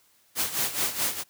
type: noise with tremolo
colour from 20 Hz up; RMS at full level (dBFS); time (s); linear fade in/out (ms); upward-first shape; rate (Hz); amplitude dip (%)
white; -25; 0.35-1.24; 50; sine; 4.7; 75
effects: white hiss -63 dBFS RMS until 1.29 s + high-pass 60 Hz 12 dB/octave